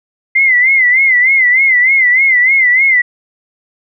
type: tone with vibrato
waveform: sine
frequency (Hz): 2059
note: C7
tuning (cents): -28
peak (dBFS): -6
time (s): 0.35-3.02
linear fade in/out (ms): 10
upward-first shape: sine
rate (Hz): 3.3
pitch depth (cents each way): 100
effects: none